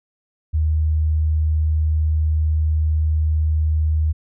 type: tone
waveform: sine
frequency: 77.78 Hz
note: D#2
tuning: in tune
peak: -15 dBFS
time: 0.53-4.13 s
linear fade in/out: 20 ms
effects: none